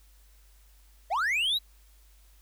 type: linear sweep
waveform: triangle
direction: up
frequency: 591 to 4000 Hz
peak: -23 dBFS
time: 1.1-1.59 s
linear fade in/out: 20 ms
effects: added 50 Hz sine -55 dBFS peak until 2.41 s + white hiss -64 dBFS RMS until 2.41 s